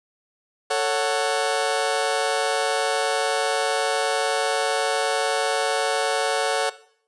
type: chord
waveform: sawtooth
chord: F# minor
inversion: first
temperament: just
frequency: 444 / 555 / 740 Hz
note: A4 / C#5 / F#5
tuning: +16 / +2 / 0 cents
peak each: -21 dBFS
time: 0.7-6.7 s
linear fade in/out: 10 ms
effects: noise-tail reverb RT60 0.6 s tail -17 dB re dry + resampled to 24000 Hz